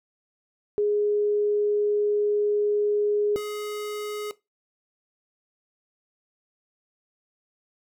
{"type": "tone pair in turn", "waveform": ["sine", "square"], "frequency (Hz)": [415.3, 419.2], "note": ["G#4", "G#4"], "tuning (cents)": [0, 16], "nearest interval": "unison", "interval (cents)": 16, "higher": "second", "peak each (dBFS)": [-20, -30], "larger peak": "first", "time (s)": [[0.78, 3.36], [3.36, 4.31]], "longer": "first", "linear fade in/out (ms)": 0, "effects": ["noise-tail reverb RT60 0.2 s tail -17 dB re dry"]}